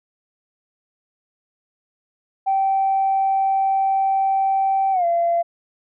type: tone with pitch glide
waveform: sine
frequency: 776 to 683.4 Hz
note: G5 to F5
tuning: -18 to -38 cents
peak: -15 dBFS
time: 2.46-5.43 s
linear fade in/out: 20 ms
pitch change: -220 cents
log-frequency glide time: 4.92-5.05 s
effects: tanh soft clip ceiling -11 dBFS